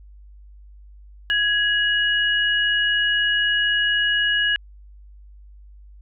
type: tone pair together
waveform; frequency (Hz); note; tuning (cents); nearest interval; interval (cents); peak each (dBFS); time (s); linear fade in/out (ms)
sine; 1666 / 2899; G#6 / F#7; +5 / -36; minor seventh; 959; -19 / -21; 1.3-4.56; 0
effects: added 50 Hz sine -42 dBFS peak until 6.01 s